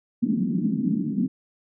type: band-pass noise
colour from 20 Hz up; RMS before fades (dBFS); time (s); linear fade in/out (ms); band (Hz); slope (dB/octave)
white; -24; 0.22-1.28; 10; 170 to 270; 48
effects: none